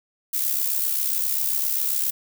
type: noise with amplitude modulation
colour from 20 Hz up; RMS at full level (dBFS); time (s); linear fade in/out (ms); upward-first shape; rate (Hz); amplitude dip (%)
violet; -21; 0.33-2.11; 10; sine; 67.5; 60
effects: none